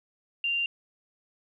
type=tone; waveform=sine; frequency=2782 Hz; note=F7; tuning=7 cents flat; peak=-25 dBFS; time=0.44-0.66 s; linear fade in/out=2 ms; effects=11-bit